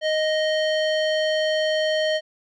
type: tone with low-pass filter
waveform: square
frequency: 622.3 Hz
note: D#5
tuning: in tune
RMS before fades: -22 dBFS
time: 0.01-2.21 s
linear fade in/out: 50 ms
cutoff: 3800 Hz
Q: 2.1
effects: none